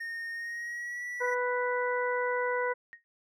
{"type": "tone with pitch glide", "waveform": "triangle", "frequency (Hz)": [1841, 1950.5], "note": ["A#6", "B6"], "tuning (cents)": [-22, -22], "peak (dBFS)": -33, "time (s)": [0, 1.35], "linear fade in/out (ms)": 10, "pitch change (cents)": 100, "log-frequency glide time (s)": [0.32, 1.05]}
{"type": "harmonic tone", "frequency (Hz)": 493.9, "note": "B4", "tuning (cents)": 0, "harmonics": [1, 2, 3, 4], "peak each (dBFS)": [-30, -33, -35, -36], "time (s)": [1.2, 2.74], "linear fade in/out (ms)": 20}
{"type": "tone with exponential decay", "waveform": "sine", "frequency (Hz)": 1866, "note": "A#6", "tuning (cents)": 1, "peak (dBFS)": -40, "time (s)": [2.93, 3.04], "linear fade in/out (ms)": 0, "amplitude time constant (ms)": 23}
{"effects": []}